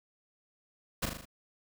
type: noise with echo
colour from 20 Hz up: pink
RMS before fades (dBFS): -31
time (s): 1.02-1.06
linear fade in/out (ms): 10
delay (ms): 39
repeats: 5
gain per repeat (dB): -4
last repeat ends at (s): 1.255
effects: none